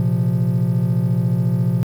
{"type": "chord", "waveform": "triangle", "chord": "Bb suspended second", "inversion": "none", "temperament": "equal", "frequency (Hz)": [116.54, 130.81, 174.61], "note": ["Bb2", "C3", "F3"], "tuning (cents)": [0, 0, 0], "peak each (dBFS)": -17, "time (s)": [0, 1.83], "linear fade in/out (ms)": 0, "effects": ["tanh soft clip ceiling -8 dBFS", "8-bit"]}